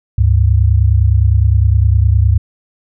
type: tone pair together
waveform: sine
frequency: 71.84 / 101.6 Hz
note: D2 / G#2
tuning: -38 / -38 cents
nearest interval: tritone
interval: 600 cents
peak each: -10 dBFS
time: 0.18-2.38 s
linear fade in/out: 5 ms
effects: none